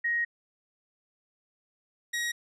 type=tone pair in turn; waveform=sine / sawtooth; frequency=1880 / 1895.3 Hz; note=A#6 / A#6; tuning=+14 / +28 cents; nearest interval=unison; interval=14 cents; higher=second; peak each=-25 dBFS; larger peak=neither; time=0.04-0.25 / 2.13-2.32 s; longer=first; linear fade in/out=10 ms; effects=low-pass 10000 Hz 12 dB/octave